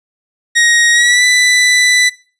sawtooth tone with pitch glide, 1880 to 1987.2 Hz, A#6 to B6, +14 to +10 cents, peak -4 dBFS, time 0.55-2.1 s, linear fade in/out 20 ms, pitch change +96 cents, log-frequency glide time 0.92-1.24 s, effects noise-tail reverb RT60 0.4 s tail -21 dB re dry + resampled to 22050 Hz

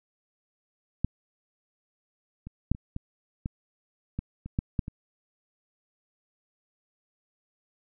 clicks, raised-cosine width 5 ms, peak -12 / -27 / -9 / -27 / -21 / -18 / -18 / -25 / -13 / -13 / -23 dBFS, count 11, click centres 1.046 / 2.47 / 2.716 / 2.749 / 2.964 / 3.459 / 4.19 / 4.46 / 4.589 / 4.792 / 4.881 s, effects none

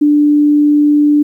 sine tone, 294.8 Hz, D4, 7 cents sharp, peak -6 dBFS, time 0.01-1.23 s, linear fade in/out 10 ms, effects 8-bit

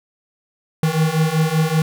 square beating tone pair, 155.56 / 160.76 Hz, D#3 / E3, 0 / -43 cents, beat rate 5.2 Hz, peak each -20 / -18 dBFS, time 0.83-1.82 s, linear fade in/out 2 ms, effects none

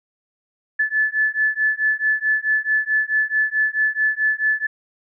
sine beating tone pair, 1732 / 1736.6 Hz, A6 / A6, -28 / -23 cents, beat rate 4.6 Hz, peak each -20 dBFS, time 0.79-4.67 s, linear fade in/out 10 ms, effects none

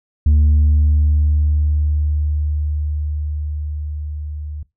sine tone with level ramp, 75 Hz, D2, 37 cents sharp, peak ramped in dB -6 to -25 dBFS, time 0.26-4.63 s, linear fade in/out 5 ms, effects noise-tail reverb RT60 0.2 s tail -21 dB re dry + tanh soft clip ceiling -8 dBFS

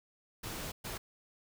pink noise bursts at uneven times, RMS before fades -41 dBFS, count 2, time 0.43-0.72 / 0.84-0.98 s, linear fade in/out 10 ms, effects none

